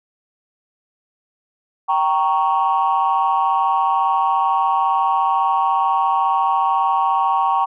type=chord; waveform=sine; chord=G diminished; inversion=none; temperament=equal with one note detuned; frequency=778.1 / 932.3 / 1108.7 Hz; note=G5 / Bb5 / Db6; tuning=-13 / 0 / 0 cents; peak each=-18 dBFS; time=1.88-7.66 s; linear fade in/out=20 ms; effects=tanh soft clip ceiling -8 dBFS